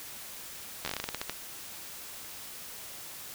slowing click train, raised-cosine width 0.2 ms, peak -15 dBFS, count 13, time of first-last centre 0.85-1.296 s, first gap 12 ms, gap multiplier 1.19, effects white hiss -44 dBFS RMS until 3.34 s

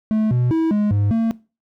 triangle tone with pitch steps, 217 / 123.3 / 324.2 / 208.4 / 102.2 / 226.6 Hz, A3 / B2 / E4 / G#3 / G#2 / A#3, -24 / -2 / -29 / +6 / -27 / -49 cents, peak -13 dBFS, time 0.11-1.31 s, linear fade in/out 0 ms, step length 200 ms, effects noise-tail reverb RT60 0.3 s tail -20 dB re dry

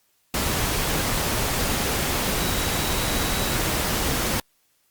sine tone in noise, 3885 Hz, B7, 29 cents flat, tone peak -35 dBFS, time 2.4-3.56 s, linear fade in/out 2 ms, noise pink, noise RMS -24 dBFS, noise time 0.34-4.4 s, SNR -14 dB, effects white hiss -66 dBFS RMS until 4.9 s + Opus 48 kbps

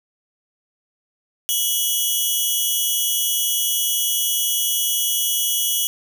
10% pulse tone pair together, 2960 / 3322 Hz, F#7 / G#7, 0 / 0 cents, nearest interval major second, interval 200 cents, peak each -13 dBFS, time 1.49-5.87 s, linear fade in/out 0 ms, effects none

